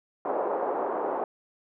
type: band-pass noise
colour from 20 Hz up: pink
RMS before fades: -29 dBFS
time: 0.25-1.24 s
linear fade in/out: 2 ms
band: 390 to 960 Hz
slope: 24 dB/octave
effects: none